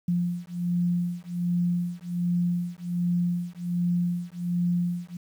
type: beating tone pair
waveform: sine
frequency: 174.61 / 175.91 Hz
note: F3 / F3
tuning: 0 / +13 cents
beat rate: 1.3 Hz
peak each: -27 dBFS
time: 0.08-5.17 s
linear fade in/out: 5 ms
effects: 9-bit